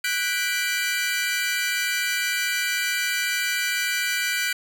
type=chord; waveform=sawtooth; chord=G major seventh; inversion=third; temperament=equal with one note detuned; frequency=1480 / 1600 / 1975.5 / 2349 Hz; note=F#6 / G6 / B6 / D7; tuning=0 / +35 / 0 / 0 cents; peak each=-23 / -29 / -26 / -24 dBFS; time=0.04-4.53 s; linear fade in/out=5 ms; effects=none